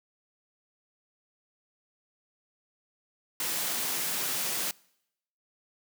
white high-pass noise, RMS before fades -31 dBFS, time 3.4-4.71 s, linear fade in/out 2 ms, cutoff 130 Hz, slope 24 dB/octave, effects noise-tail reverb RT60 0.8 s tail -25 dB re dry

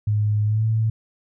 sine tone with pitch glide, 105.4 to 110.96 Hz, G#2 to A2, +26 to +15 cents, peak -17 dBFS, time 0.07-0.9 s, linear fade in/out 5 ms, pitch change +89 cents, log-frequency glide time 0.45-0.65 s, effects none

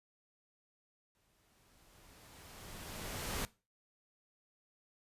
pink noise with exponential growth, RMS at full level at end -37 dBFS, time 1.15-3.45 s, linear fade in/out 0 ms, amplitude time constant 500 ms, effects noise-tail reverb RT60 0.3 s tail -20 dB re dry + resampled to 32000 Hz

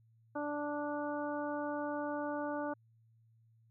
harmonic tone, 293.3 Hz, D4, 2 cents flat, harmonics 1 / 2 / 3 / 4 / 5, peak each -39 / -39 / -42 / -46 / -46 dBFS, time 0.35-2.74 s, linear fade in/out 10 ms, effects added 113 Hz sine -64 dBFS peak until 3.7 s

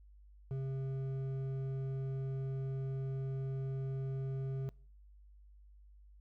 sine tone with hard clipping, 134 Hz, C3, 42 cents sharp, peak -37 dBFS, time 0.51-4.69 s, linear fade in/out 0 ms, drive 7 dB, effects noise-tail reverb RT60 0.5 s tail -24 dB re dry + added 50 Hz sine -56 dBFS peak until 6.2 s

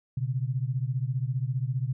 sine beating tone pair, 123.47 / 138.47 Hz, B2 / C#3, 0 / -2 cents, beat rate 15 Hz, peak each -28 / -30 dBFS, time 0.17-1.93 s, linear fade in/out 5 ms, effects none

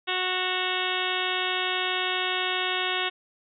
harmonic tone with a mistuned harmonic, 367.7 Hz, F#4, 11 cents flat, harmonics 1 / 2 / 3 / 4 / 5 / 6 / 7 / 8 / 9 / 10, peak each -34 / -34 / -34 / -34 / -34 / -34 / -34 / -34 / -34 / -34 dBFS, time 0.07-3.1 s, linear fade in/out 20 ms, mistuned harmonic 7, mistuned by +58 cents, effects none

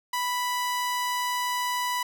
sawtooth tone, 987.8 Hz, B5, in tune, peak -22 dBFS, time 0.13-2.03 s, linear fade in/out 5 ms, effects none

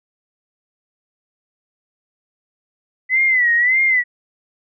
sine tone with vibrato, 1994 Hz, B6, 16 cents sharp, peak -12 dBFS, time 3.09-4.04 s, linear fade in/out 50 ms, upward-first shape sine, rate 1.7 Hz, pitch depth 110 cents each way, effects none

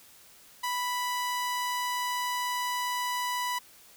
sawtooth tone, 987.8 Hz, B5, in tune, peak -25 dBFS, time 0.63-3.59 s, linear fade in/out 10 ms, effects white hiss -55 dBFS RMS until 3.96 s

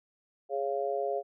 sine chord, Db major, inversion second, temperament just, 415.8 / 554.4 / 693 Hz, Ab4 / Db5 / F5, +2 / 0 / -14 cents, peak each -33 dBFS, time 0.49-1.23 s, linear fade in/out 50 ms, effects none

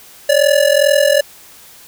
square ring-modulated tone, 576 Hz, D5, 34 cents flat, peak -7 dBFS, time 0.29-1.21 s, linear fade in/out 0 ms, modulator 21.2 Hz, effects white hiss -41 dBFS RMS until 1.87 s

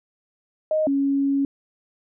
sine tone pair in turn, 622.3 / 277.2 Hz, D#5 / C#4, 0 / 0 cents, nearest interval octave + major second, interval 1400 cents, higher first, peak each -18 / -18 dBFS, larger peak neither, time 0.71-0.87 / 0.87-1.45 s, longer second, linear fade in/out 2 ms, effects none

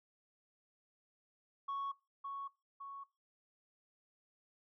sine tone with echo, 1108.7 Hz, C#6, in tune, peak -35 dBFS, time 1.68-1.92 s, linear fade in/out 10 ms, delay 560 ms, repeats 2, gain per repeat -5 dB, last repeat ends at 3.04 s, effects noise-tail reverb RT60 0.3 s tail -22 dB re dry + tanh soft clip ceiling -35 dBFS

